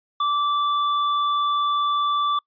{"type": "tone with hard clipping", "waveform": "sine", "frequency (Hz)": 1165, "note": "D6", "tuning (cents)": -14, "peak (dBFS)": -21, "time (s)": [0.2, 2.39], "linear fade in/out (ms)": 5, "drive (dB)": 16, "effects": ["noise-tail reverb RT60 0.1 s tail -26 dB re dry", "resampled to 11025 Hz"]}